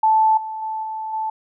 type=tone with level steps; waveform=sine; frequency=876 Hz; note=A5; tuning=8 cents flat; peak=-12 / -26 / -23 / -25 / -21 dBFS; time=0.03-1.3 s; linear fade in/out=5 ms; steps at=0.37 / 0.62 / 0.83 / 1.13 s; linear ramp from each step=5 ms; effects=none